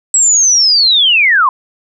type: linear sweep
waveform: sine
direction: down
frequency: 7820 to 987.8 Hz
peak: -6 dBFS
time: 0.14-1.49 s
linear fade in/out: 2 ms
effects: none